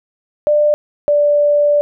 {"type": "tone pair in turn", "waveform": "sine", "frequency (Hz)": [595, 585.5], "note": ["D5", "D5"], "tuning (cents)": [22, -5], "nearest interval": "unison", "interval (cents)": 27, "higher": "first", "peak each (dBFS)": -9, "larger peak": "neither", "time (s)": [[0.47, 0.74], [1.08, 1.81]], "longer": "second", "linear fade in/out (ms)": 0, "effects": []}